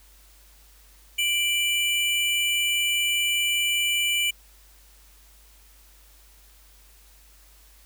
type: tone pair together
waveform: square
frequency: 2355 / 2960 Hz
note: D7 / F#7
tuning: +4 / 0 cents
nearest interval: major third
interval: 396 cents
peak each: -25 dBFS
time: 1.18-4.31 s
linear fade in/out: 10 ms
effects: added 50 Hz sine -53 dBFS peak until 7.85 s + white hiss -56 dBFS RMS until 7.85 s